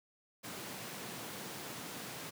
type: high-pass noise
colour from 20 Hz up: pink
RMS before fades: -45 dBFS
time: 0.43-2.31 s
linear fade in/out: 20 ms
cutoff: 130 Hz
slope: 24 dB/octave
effects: none